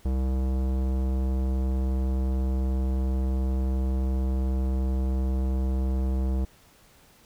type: tone with tanh clipping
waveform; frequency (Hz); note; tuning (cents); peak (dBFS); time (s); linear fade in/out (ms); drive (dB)
sine; 65.1; C2; -8; -25; 0.05-6.45; 5; 18
effects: pink hiss -57 dBFS RMS until 7.25 s